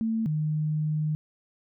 sine tone pair in turn, 223.8 / 153.34 Hz, A3 / D#3, +30 / -25 cents, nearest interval perfect fifth, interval 655 cents, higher first, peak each -24 dBFS, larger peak neither, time 0.01-0.26 / 0.26-1.15 s, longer second, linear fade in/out 0 ms, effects none

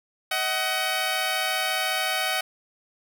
10% pulse tone pair together, 630.7 / 750 Hz, D#5 / F#5, +23 / +23 cents, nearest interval minor third, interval 300 cents, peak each -20 / -17 dBFS, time 0.31-2.41 s, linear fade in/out 5 ms, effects none

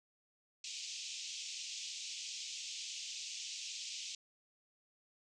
white band-pass noise, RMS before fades -45 dBFS, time 0.64-4.15 s, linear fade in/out 2 ms, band 2500 to 7100 Hz, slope 48 dB/octave, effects resampled to 22050 Hz

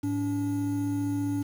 triangle tone pair together, 107.2 / 286.5 Hz, A2 / D4, -45 / -43 cents, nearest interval octave + perfect fourth, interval 1702 cents, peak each -30 / -25 dBFS, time 0.03-1.43 s, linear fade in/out 10 ms, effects 8-bit

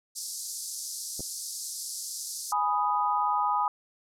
pink band-pass noise, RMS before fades -37 dBFS, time 0.15-2.53 s, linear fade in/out 20 ms, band 4700 to 12000 Hz, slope 48 dB/octave
clicks, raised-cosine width 2 ms, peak -27 dBFS, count 2, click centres 1.195 / 1.206 s
sine chord, G# minor, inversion none, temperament equal, 830.6 / 987.8 / 1244.5 Hz, G#5 / B5 / D#6, 0 / 0 / 0 cents, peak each -28 dBFS, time 2.52-3.68 s, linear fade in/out 2 ms
effects none

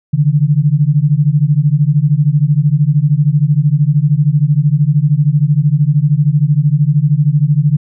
sine beating tone pair, 141.1 / 154.1 Hz, C#3 / D#3, +31 / -16 cents, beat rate 13 Hz, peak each -11 dBFS, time 0.13-7.77 s, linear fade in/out 10 ms, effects none

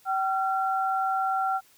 sine tone pair together, 768 / 1368.4 Hz, G5 / F6, -36 / -36 cents, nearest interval minor seventh, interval 1000 cents, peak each -25 / -28 dBFS, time 0.05-1.61 s, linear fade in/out 50 ms, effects white hiss -59 dBFS RMS until 1.77 s

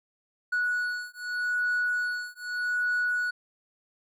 triangle beating tone pair, 1467 / 1467.82 Hz, F#6 / F#6, -15 / -14 cents, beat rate 0.82 Hz, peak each -27 dBFS, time 0.52-3.31 s, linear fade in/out 10 ms, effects tanh soft clip ceiling -19 dBFS

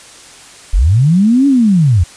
sine linear two-way sweep, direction up then down, 34 to 285.8 to 76.7 Hz, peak -6 dBFS, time 0.73-2.04 s, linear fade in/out 10 ms, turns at 1.47 s, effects white hiss -37 dBFS RMS until 2.16 s + resampled to 22050 Hz

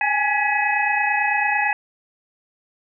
sine tone cluster, 814 / 843 / 1681 / 1958 / 2544 Hz, G#5 / G#5 / G#6 / B6 / D#7, -35 / +26 / +20 / -15 / +38 cents, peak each -24 dBFS, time 0.01-1.73 s, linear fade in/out 2 ms, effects none

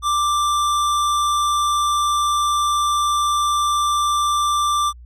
square tone, 1179 Hz, D6, 6 cents sharp, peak -17 dBFS, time 0.02-4.93 s, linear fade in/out 50 ms, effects added 60 Hz sine -38 dBFS peak until 5.05 s + low-pass 11000 Hz 12 dB/octave

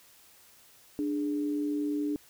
sine tone pair together, 294.9 / 415.3 Hz, D4 / G#4, +7 / 0 cents, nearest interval tritone, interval 593 cents, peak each -28 / -38 dBFS, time 0.99-2.16 s, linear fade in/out 0 ms, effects white hiss -58 dBFS RMS until 2.29 s

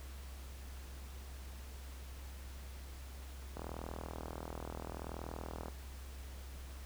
click train, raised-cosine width 1 ms, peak -29 dBFS, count 87, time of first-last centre 3.57-5.683 s, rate 40.7 Hz, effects added 66 Hz sine -46 dBFS peak until 6.85 s + pink hiss -56 dBFS RMS until 6.85 s

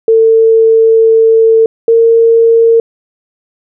sine tone pair in turn, 448.9 / 457.8 Hz, A4 / A#4, +35 / -31 cents, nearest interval unison, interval 34 cents, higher second, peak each -3 dBFS, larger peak neither, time 0.08-1.66 / 1.88-2.8 s, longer first, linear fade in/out 2 ms, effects none

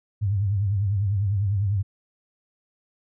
sine tone with vibrato, 100.3 Hz, G2, 40 cents sharp, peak -20 dBFS, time 0.21-1.83 s, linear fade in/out 20 ms, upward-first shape triangle, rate 10 Hz, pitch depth 140 cents each way, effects none

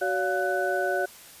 sine tone cluster, 374.9 / 570 / 706 / 1494 Hz, F#4 / C#5 / F5 / F#6, +23 / +48 / +19 / +16 cents, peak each -29 dBFS, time 0.01-1.06 s, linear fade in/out 10 ms, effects white hiss -48 dBFS RMS until 1.4 s + resampled to 32000 Hz

